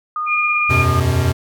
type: tone with pitch glide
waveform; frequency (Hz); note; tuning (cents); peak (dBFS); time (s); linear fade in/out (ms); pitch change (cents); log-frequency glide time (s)
sine; 1227 to 1216.4; D#6 to D#6; -25 to -40; -19; 0.16-1; 2; -15; 0.36-0.63
type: tone with tremolo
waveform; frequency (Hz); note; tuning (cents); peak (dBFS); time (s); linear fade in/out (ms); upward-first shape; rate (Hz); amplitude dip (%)
sine; 2419; D#7; -49; -14; 0.26-0.86; 50; triangle; 17; 35
type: chord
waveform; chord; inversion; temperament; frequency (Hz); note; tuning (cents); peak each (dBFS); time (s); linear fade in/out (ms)
square; E suspended second; none; equal with one note detuned; 82.41 / 92.5 / 125.99; E2 / F#2 / B2; 0 / 0 / +35; -21 / -19 / -18; 0.69-1.33; 20
effects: none